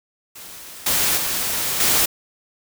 white noise with level steps, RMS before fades -38 / -19 / -23 / -17 dBFS, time 0.35-2.06 s, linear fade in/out 10 ms, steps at 0.86 / 1.17 / 1.8 s, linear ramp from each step 5 ms, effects none

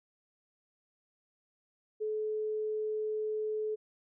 sine tone, 430 Hz, A4, 40 cents flat, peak -31 dBFS, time 2-3.76 s, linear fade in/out 20 ms, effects none

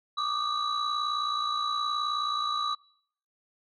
sine tone cluster, 1161 / 1220 / 3926 Hz, D6 / D#6 / B7, -20 / -34 / -11 cents, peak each -30 / -30 / -32 dBFS, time 0.17-2.75 s, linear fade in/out 10 ms, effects noise-tail reverb RT60 0.6 s tail -23 dB re dry + tanh soft clip ceiling -21 dBFS

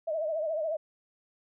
sine tone with vibrato, 630 Hz, D#5, 21 cents sharp, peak -28 dBFS, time 0.07-0.77 s, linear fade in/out 10 ms, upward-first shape triangle, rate 14 Hz, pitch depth 110 cents each way, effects none

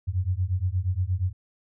sine beating tone pair, 87.9 / 96.4 Hz, F2 / G2, +12 / -28 cents, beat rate 8.5 Hz, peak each -26 dBFS, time 0.07-1.33 s, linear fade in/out 20 ms, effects none

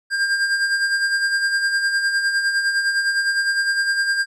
square tone with tremolo, 1600 Hz, G6, 35 cents sharp, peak -16 dBFS, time 0.1-4.26 s, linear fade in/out 50 ms, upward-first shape sine, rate 9.8 Hz, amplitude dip 50%, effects low-pass 8000 Hz 12 dB/octave

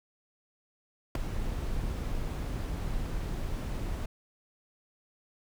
brown noise with ADSR envelope, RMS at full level -19 dBFS, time 1.15-4.06 s, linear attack 3 ms, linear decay 5 ms, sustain -14 dB, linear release 7 ms, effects none

